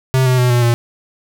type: tone with pitch steps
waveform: square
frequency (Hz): 130.81 / 127.6 / 124.47 / 121.42 / 118.44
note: C3 / C3 / B2 / B2 / A#2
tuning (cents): 0 / -43 / +14 / -29 / +28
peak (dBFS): -11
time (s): 0.14-0.74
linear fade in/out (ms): 0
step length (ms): 120
effects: none